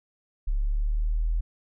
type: exponential sweep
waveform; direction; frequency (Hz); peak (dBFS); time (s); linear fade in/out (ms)
sine; up; 34.65 to 41.27; -22; 0.47-1.41; 10
effects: none